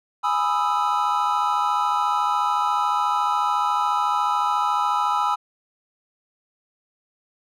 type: chord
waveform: triangle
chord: E major seventh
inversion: first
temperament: equal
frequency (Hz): 830.6 / 987.8 / 1244.5 / 1318.5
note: G#5 / B5 / D#6 / E6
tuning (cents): 0 / 0 / 0 / 0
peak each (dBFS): -23 / -22 / -24 / -23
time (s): 0.23-5.36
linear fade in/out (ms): 20
effects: none